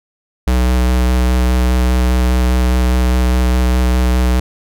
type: tone with vibrato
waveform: square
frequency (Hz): 62.3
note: B1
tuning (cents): +16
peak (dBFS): -11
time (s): 0.47-4.4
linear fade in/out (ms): 5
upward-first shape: square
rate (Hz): 4.9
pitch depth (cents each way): 10
effects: none